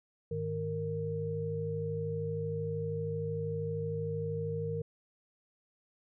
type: tone cluster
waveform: sine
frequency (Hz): 102.8 / 155.7 / 462.7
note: G#2 / D#3 / A#4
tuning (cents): -17 / +2 / -13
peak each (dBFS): -39 / -37 / -35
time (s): 0.31-4.82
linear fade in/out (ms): 5
effects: none